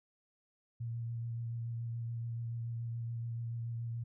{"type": "tone with vibrato", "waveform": "sine", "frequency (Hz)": 116.54, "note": "A#2", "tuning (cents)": 0, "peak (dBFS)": -36, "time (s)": [0.8, 4.04], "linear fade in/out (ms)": 10, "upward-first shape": "sine", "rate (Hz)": 7, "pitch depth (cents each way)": 17, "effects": []}